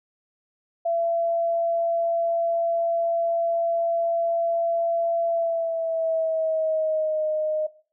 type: tone with pitch glide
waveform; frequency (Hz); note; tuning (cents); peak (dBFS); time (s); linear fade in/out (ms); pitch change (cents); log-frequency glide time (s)
sine; 674 to 618.1; E5 to D#5; +38 to -12; -21; 0.85-7.67; 10; -150; 5.26-7.26
effects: noise-tail reverb RT60 0.4 s tail -18 dB re dry